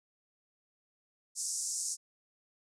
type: band-pass noise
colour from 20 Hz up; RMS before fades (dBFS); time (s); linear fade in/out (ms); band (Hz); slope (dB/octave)
white; -36; 1.35-1.97; 50; 5400 to 9200; 48
effects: none